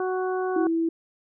harmonic tone, 371.1 Hz, F#4, 5 cents sharp, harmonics 1 / 2 / 3 / 4, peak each -25 / -31 / -35 / -37 dBFS, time 0-0.67 s, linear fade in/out 2 ms
sine tone, 329.6 Hz, E4, in tune, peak -21 dBFS, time 0.56-0.89 s, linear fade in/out 5 ms
effects none

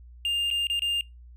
triangle tone with dropouts, 2806 Hz, F7, 8 cents sharp, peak -22 dBFS, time 0.25-1.01 s, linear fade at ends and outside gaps 1 ms, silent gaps 0.503-0.511 / 0.67-0.699 / 0.794-0.82 s, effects noise-tail reverb RT60 0.2 s tail -23 dB re dry + added 60 Hz sine -45 dBFS peak until 1.36 s

